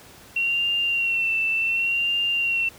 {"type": "tone with vibrato", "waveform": "sine", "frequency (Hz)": 2729, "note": "F7", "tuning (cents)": -41, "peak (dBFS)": -20, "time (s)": [0.36, 2.69], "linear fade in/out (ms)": 5, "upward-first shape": "sine", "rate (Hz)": 0.68, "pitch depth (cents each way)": 43, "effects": ["pink hiss -47 dBFS RMS until 2.78 s", "high-pass 60 Hz 12 dB/octave"]}